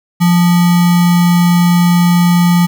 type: tone with sample-and-hold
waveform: sine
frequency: 174.61 Hz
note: F3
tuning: in tune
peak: -6 dBFS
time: 0.2-2.67 s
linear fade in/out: 20 ms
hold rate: 1050 Hz
effects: none